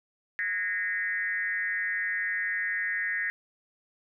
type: tone with frequency modulation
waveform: sine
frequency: 1844 Hz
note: A#6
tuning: 19 cents flat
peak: -27 dBFS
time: 0.39-3.3 s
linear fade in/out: 0 ms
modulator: 192 Hz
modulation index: 1.1
effects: none